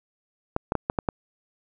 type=clicks; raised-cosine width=1 ms; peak=-9 dBFS; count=6; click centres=0.564 / 0.721 / 0.753 / 0.899 / 0.988 / 1.088 s; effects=none